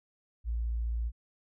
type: tone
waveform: sine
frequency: 57.4 Hz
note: A#1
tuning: 26 cents flat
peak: -29 dBFS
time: 0.44-1.12 s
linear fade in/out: 50 ms
effects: none